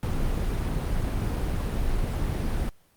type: noise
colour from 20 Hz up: brown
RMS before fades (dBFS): -26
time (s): 0.03-2.69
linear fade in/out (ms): 0
effects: pink hiss -63 dBFS RMS until 2.96 s + Opus 32 kbps